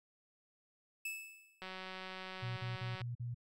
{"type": "tone with exponential decay", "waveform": "45% pulse", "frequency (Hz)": 2618, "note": "E7", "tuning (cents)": -13, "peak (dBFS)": -37, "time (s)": [1.05, 1.7], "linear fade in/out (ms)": 5, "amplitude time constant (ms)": 140}
{"type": "click train", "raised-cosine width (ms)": 0.3, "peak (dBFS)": -30, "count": 262, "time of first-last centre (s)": [1.62, 3.016], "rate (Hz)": 187}
{"type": "tone bursts", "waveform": "sine", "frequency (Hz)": 120.2, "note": "B2", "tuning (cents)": -46, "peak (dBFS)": -38, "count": 5, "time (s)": [2.42, 3.346], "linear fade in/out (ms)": 10, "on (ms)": 150, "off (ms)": 44}
{"effects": []}